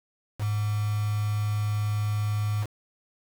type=tone with quantisation; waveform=sine; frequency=105.1 Hz; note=G#2; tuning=21 cents sharp; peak=-24 dBFS; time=0.38-2.67 s; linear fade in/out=50 ms; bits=6; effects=none